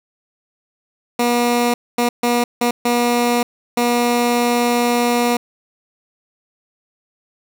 15% pulse tone bursts at uneven times, 240.5 Hz, B3, 46 cents flat, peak -8 dBFS, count 6, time 1.19-1.74 / 1.98-2.09 / 2.23-2.44 / 2.61-2.71 / 2.85-3.43 / 3.77-5.37 s, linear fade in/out 5 ms, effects none

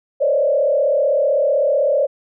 sine tone with frequency modulation, 570 Hz, C#5, 48 cents sharp, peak -13 dBFS, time 0.2-2.07 s, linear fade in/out 20 ms, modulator 35.8 Hz, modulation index 1.4, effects none

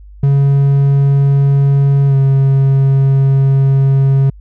triangle tone with pitch glide, 139.3 to 136.12 Hz, C#3 to C#3, +9 to -31 cents, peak -5 dBFS, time 0.23-4.3 s, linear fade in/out 5 ms, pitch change -40 cents, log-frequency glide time 2.07-2.15 s, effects added 50 Hz sine -33 dBFS peak until 4.4 s

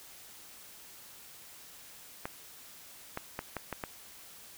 clicks, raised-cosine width 0.5 ms, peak -20 dBFS, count 6, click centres 2.255 / 3.174 / 3.391 / 3.567 / 3.727 / 3.838 s, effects white hiss -52 dBFS RMS until 4.57 s

